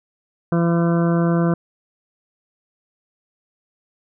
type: harmonic tone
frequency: 169.4 Hz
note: E3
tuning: 48 cents sharp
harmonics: 1 / 2 / 3 / 4 / 6 / 7 / 8 / 9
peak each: -16 / -22 / -26 / -28 / -32 / -33 / -34 / -35 dBFS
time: 0.52-1.54 s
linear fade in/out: 2 ms
effects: none